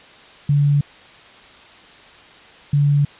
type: tone pair in turn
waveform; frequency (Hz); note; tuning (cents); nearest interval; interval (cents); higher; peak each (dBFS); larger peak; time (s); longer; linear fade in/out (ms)
sine; 143.9 / 143.9; D3 / D3; -35 / -35; unison; 0; neither; -12; neither; 0.49-0.81 / 2.73-3.05; neither; 5
effects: white hiss -44 dBFS RMS until 3.19 s + resampled to 8000 Hz